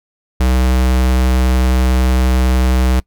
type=tone; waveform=square; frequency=63.5 Hz; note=B1; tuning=49 cents sharp; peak=-11 dBFS; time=0.4-3 s; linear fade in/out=5 ms; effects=noise-tail reverb RT60 0.1 s tail -23 dB re dry